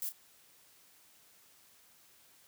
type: noise with echo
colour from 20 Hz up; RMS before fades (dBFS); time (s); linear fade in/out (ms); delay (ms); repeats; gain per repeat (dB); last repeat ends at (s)
violet; -37; 0.02-0.09; 0; 31; 1; -11; 0.121
effects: white hiss -63 dBFS RMS until 2.47 s + high-pass 60 Hz 12 dB/octave

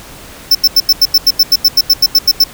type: tone bursts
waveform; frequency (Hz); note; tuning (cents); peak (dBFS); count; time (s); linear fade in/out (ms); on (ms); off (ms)
square; 5320; E8; +15; -4; 16; 0.51-2.44; 5; 40; 86
effects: pink hiss -33 dBFS RMS until 2.53 s

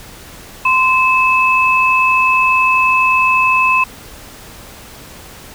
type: tone pair together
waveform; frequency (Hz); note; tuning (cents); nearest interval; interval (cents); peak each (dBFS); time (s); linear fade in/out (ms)
sine; 1031.8 / 2600; C6 / E7; -24 / -24; octave + major third; 1600; -12; 0.65-3.84; 5
effects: pink hiss -36 dBFS RMS until 5.54 s

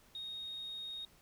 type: tone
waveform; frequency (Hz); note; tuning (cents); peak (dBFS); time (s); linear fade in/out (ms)
sine; 3729; A#7; 0; -40; 0.15-1.05; 2
effects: tanh soft clip ceiling -37 dBFS + pink hiss -65 dBFS RMS until 1.21 s

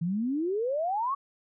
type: exponential sweep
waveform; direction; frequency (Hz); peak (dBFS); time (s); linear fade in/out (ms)
sine; up; 160.2 to 1148; -26; 0.01-1.15; 10
effects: none

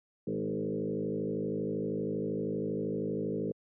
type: tone with frequency modulation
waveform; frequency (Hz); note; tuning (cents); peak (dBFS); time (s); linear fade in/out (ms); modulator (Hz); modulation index
sine; 311.1; D#4; 0; -30; 0.27-3.52; 5; 52.7; 3.3
effects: high-pass 100 Hz 12 dB/octave

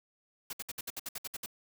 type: noise bursts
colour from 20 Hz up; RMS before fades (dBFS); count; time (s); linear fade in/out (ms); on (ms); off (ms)
white; -39; 11; 0.5-1.461; 5; 31; 62
effects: none

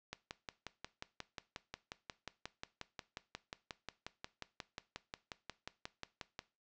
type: click train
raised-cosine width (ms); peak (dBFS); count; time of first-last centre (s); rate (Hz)
0.2; -25; 36; 0.13-6.391; 5.59
effects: noise-tail reverb RT60 0.3 s tail -18 dB re dry + low-pass 7000 Hz 12 dB/octave

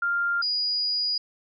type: tone pair in turn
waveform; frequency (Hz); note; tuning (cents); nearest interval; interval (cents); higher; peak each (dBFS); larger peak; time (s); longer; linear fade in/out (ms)
sine; 1396.9 / 4898; F6 / D#8; 0 / -28; octave + minor seventh; 2172; second; -22 / -23; first; 0.02-0.42 / 0.42-1.18; second; 5
effects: none

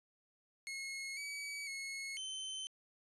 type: tone with pitch steps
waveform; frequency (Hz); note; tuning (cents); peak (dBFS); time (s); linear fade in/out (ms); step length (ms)
sawtooth; 2169 / 2278 / 2179 / 3076; C#7 / C#7 / C#7 / G7; -38 / +47 / -30 / -33; -38; 0.67-2.67; 0; 500
effects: resampled to 24000 Hz

